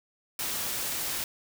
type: noise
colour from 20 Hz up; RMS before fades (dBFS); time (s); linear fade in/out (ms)
white; -32; 0.39-1.24; 2
effects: none